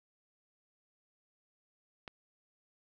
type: click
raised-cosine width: 0.3 ms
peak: -27 dBFS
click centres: 2.078 s
effects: none